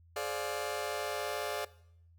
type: chord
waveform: sawtooth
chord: D half-diminished seventh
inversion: second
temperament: just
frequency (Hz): 422.9 / 528.6 / 587.3 / 704.8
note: Ab4 / C5 / D5 / F5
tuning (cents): +31 / +18 / 0 / +16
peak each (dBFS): -35 / -39 / -34 / -37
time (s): 0.16-1.65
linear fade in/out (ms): 5
effects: noise-tail reverb RT60 0.7 s tail -19 dB re dry + added 84 Hz sine -58 dBFS peak until 2.18 s